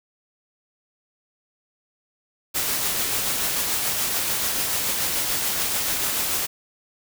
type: noise with tremolo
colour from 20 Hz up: white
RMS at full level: -23 dBFS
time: 2.54-6.47 s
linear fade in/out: 20 ms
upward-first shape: triangle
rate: 6.9 Hz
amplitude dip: 30%
effects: none